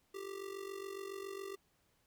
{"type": "tone with amplitude modulation", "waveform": "square", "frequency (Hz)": 392, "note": "G4", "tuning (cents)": 0, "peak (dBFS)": -40, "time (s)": [0.14, 1.56], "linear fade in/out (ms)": 10, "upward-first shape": "sine", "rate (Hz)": 47.2, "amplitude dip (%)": 75, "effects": ["pink hiss -75 dBFS RMS until 2.06 s"]}